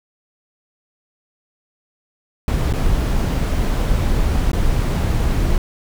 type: noise with dropouts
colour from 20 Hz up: brown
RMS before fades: -17 dBFS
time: 2.48-5.58 s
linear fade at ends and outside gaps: 1 ms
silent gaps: 2.727-2.736 / 4.517-4.532 s
effects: none